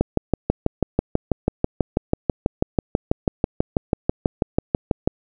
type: click train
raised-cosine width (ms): 2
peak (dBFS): -3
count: 32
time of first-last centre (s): 0.01-5.075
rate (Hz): 6.12
effects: none